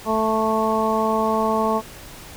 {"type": "harmonic tone", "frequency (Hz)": 220, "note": "A3", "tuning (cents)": 0, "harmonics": [1, 2, 3, 4, 5], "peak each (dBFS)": [-24, -24, -24, -24, -24], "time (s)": [0.05, 1.82], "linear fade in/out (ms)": 50, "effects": ["pink hiss -40 dBFS RMS until 2.36 s"]}